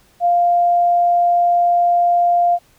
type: tone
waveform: sine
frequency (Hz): 698.5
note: F5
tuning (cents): 0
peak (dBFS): -11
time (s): 0.2-2.59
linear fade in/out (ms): 50
effects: pink hiss -54 dBFS RMS until 2.78 s